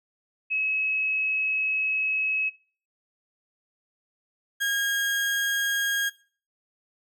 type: tone pair in turn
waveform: sine / 35% pulse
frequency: 2569 / 1630.1 Hz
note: E7 / G#6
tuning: -45 / -33 cents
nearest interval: minor sixth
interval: 788 cents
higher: first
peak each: -24 / -22 dBFS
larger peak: second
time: 0.5-2.5 / 4.6-6.1 s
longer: first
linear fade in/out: 20 ms
effects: noise-tail reverb RT60 0.4 s tail -19 dB re dry